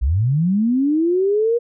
sine linear sweep, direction up, 54.1 to 480.7 Hz, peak -14 dBFS, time 0.01-1.59 s, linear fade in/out 20 ms, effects none

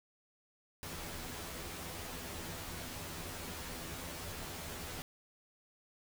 pink noise with comb filter, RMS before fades -44 dBFS, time 0.83-5.02 s, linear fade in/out 0 ms, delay 12 ms, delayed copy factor +0.8, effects none

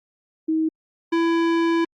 sine / square tone pair in turn, 317.7 / 333.3 Hz, D#4 / E4, +36 / +19 cents, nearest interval minor second, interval 83 cents, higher second, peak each -18 dBFS, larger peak neither, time 0.48-0.69 / 1.12-1.85 s, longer second, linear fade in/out 10 ms, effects low-pass 3000 Hz 12 dB/octave + Opus 48 kbps

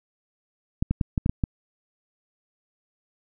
clicks, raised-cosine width 5 ms, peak -10 dBFS, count 7, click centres 0.825 / 0.91 / 1.012 / 1.178 / 1.261 / 1.295 / 1.438 s, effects none

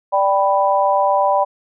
sine chord, G major, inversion second, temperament equal, 587.3 / 784 / 987.8 Hz, D5 / G5 / B5, 0 / 0 / 0 cents, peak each -17 dBFS, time 0.12-1.45 s, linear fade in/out 20 ms, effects none

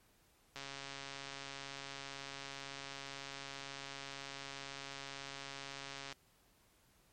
click train, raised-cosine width 0.2 ms, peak -28 dBFS, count 769, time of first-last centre 0.56-6.125 s, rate 138 Hz, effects pink hiss -70 dBFS RMS until 7.12 s + MP3 64 kbps

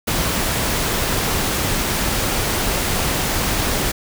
pink noise, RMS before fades -20 dBFS, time 0.07-3.92 s, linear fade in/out 10 ms, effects none

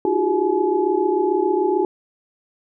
sine tone cluster, 309.8 / 347.5 / 374.3 / 409.8 / 851 Hz, D#4 / F4 / F#4 / G#4 / G#5, -7 / -9 / +20 / -23 / +42 cents, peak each -27 / -22 / -20 / -23 / -24 dBFS, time 0.05-1.85 s, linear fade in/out 2 ms, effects none

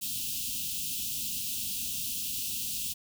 white band-stop noise, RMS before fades -34 dBFS, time 0.01-2.94 s, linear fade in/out 20 ms, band 280 to 2600 Hz, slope 96 dB/octave, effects none

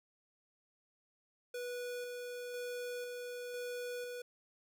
square tone with tremolo, 489.8 Hz, B4, 14 cents flat, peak -40 dBFS, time 1.54-4.22 s, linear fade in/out 5 ms, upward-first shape square, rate 1 Hz, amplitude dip 25%, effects none

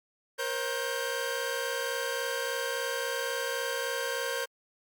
sawtooth tone cluster, 473.4 / 537 / 1568 Hz, A#4 / C5 / G6, +27 / +45 / 0 cents, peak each -31 dBFS, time 0.38-4.46 s, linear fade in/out 20 ms, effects Opus 48 kbps

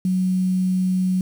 sine tone with quantisation, 185 Hz, F#3, in tune, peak -17 dBFS, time 0.05-1.21 s, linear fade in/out 2 ms, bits 7, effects none

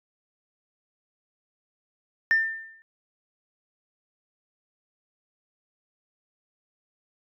sine tone with exponential decay, 1795 Hz, A6, 34 cents sharp, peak -14 dBFS, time 2.31-2.82 s, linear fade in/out 0 ms, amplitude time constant 110 ms, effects tanh soft clip ceiling -14 dBFS

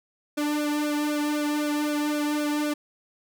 sawtooth tone with flanger, 296.8 Hz, D4, 18 cents sharp, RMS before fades -26 dBFS, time 0.37-2.74 s, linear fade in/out 10 ms, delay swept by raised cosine 1 to 2 ms, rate 3.9 Hz, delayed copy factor -1, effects none

